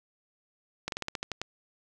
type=slowing click train; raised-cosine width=0.2 ms; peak=-15 dBFS; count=9; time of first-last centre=0.88-1.416 s; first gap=42 ms; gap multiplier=1.13; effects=none